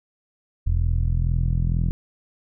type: tone with low-pass filter sweep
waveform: sawtooth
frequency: 42.06 Hz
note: E1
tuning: 36 cents sharp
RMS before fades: -21 dBFS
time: 0.66-1.91 s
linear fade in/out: 0 ms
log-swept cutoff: 92 to 160 Hz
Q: 2.5
effects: none